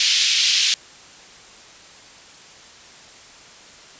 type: band-pass noise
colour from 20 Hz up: pink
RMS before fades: -18 dBFS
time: 0-0.74 s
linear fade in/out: 2 ms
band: 2800 to 6000 Hz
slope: 24 dB/octave
effects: white hiss -44 dBFS RMS until 3.99 s + resampled to 16000 Hz